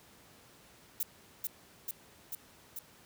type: noise with echo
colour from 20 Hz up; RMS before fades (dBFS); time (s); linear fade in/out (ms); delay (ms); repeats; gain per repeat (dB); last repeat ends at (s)
violet; -33; 1-1.03; 2; 440; 4; -2; 2.79
effects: pink hiss -59 dBFS RMS until 3.05 s + high-pass 80 Hz 12 dB/octave